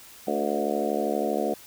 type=harmonic tone with a mistuned harmonic; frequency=72.6 Hz; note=D2; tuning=19 cents flat; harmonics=3 / 4 / 5 / 6 / 7 / 8 / 9 / 10; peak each=-32 / -32 / -32 / -32 / -32 / -32 / -32 / -32 dBFS; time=0.27-1.54 s; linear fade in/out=5 ms; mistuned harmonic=6; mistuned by=+18 cents; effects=white hiss -48 dBFS RMS until 1.66 s